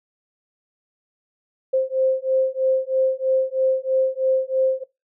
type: beating tone pair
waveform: sine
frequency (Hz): 523.3 / 526.4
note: C5 / C5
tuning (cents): 0 / +10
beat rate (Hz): 3.1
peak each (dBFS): -21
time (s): 1.73-4.84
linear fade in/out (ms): 10
effects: noise-tail reverb RT60 0.2 s tail -20 dB re dry